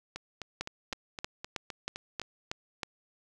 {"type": "two click trains", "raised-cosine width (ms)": 0.2, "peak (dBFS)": [-16, -21], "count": [8, 9], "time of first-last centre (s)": [[0.61, 2.832], [0.16, 2.217]], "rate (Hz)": [3.15, 3.89], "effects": []}